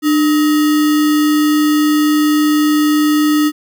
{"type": "tone with sample-and-hold", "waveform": "sine", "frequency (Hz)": 300.6, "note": "D4", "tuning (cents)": 40, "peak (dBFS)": -9, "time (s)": [0.02, 3.52], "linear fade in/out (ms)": 50, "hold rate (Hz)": 1575, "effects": []}